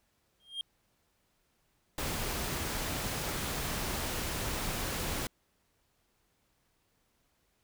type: tone with exponential growth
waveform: triangle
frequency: 3217 Hz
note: G7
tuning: 44 cents sharp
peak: -29 dBFS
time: 0.4-0.61 s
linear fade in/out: 1 ms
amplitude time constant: 45 ms
type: noise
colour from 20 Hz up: pink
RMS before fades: -35 dBFS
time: 1.98-5.27 s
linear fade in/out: 2 ms
effects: pink hiss -74 dBFS RMS until 7.63 s